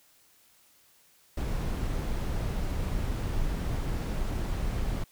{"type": "noise", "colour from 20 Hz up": "brown", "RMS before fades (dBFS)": -30, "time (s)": [1.37, 5.04], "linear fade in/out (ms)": 5, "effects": ["white hiss -62 dBFS RMS until 5.11 s"]}